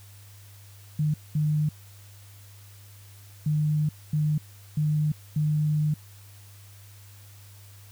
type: tone bursts at uneven times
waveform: sine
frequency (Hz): 151.5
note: D#3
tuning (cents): -46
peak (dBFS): -21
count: 6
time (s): 0.99-1.14 / 1.35-1.69 / 3.46-3.89 / 4.13-4.38 / 4.77-5.12 / 5.36-5.94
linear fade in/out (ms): 5
effects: added 100 Hz sine -47 dBFS peak until 7.91 s + white hiss -54 dBFS RMS until 7.91 s